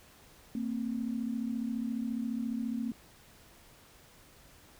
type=tone pair together; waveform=sine; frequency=227.1 / 261.6 Hz; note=A#3 / C4; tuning=-45 / 0 cents; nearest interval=major second; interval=245 cents; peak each=-33 / -36 dBFS; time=0.55-2.92 s; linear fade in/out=2 ms; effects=pink hiss -58 dBFS RMS until 4.79 s